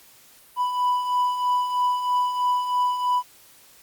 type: beating tone pair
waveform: triangle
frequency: 988 / 991.1 Hz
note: B5 / B5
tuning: 0 / +6 cents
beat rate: 3.1 Hz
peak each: -27 / -19 dBFS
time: 0.56-3.23 s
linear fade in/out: 50 ms
effects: white hiss -52 dBFS RMS until 3.82 s + Opus 48 kbps